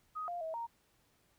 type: tone with pitch steps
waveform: sine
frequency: 1253 / 699 / 643 / 930 Hz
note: D#6 / F5 / E5 / A#5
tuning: +12 / +1 / -43 / -4 cents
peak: -37 dBFS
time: 0.15-0.67 s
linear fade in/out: 20 ms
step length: 130 ms
effects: pink hiss -72 dBFS RMS until 1.38 s